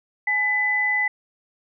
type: tone pair together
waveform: sine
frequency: 840 / 2000 Hz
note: G#5 / B6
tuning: +19 / +21 cents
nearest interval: octave + minor third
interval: 1502 cents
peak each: -29 / -19 dBFS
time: 0.27-1.08 s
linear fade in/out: 5 ms
effects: none